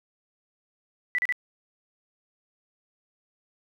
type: tone bursts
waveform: sine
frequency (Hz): 1975.5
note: B6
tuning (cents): 0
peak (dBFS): -22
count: 3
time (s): 1.15-1.324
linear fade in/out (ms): 0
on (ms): 34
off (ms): 36
effects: 10-bit